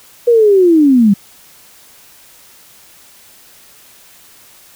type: linear sweep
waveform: sine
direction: down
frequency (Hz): 485.9 to 190.8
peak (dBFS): -5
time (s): 0.27-1.14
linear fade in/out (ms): 10
effects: white hiss -43 dBFS RMS until 4.75 s